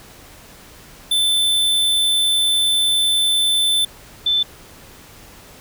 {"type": "tone pair in turn", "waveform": ["square", "sine"], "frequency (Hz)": [3530, 3530], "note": ["A7", "A7"], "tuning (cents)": [5, 5], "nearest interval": "unison", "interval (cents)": 0, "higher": "neither", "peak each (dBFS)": [-15, -14], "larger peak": "second", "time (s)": [[1.11, 3.85], [4.26, 4.43]], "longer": "first", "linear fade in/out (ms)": 5, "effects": ["pink hiss -43 dBFS RMS until 5.6 s"]}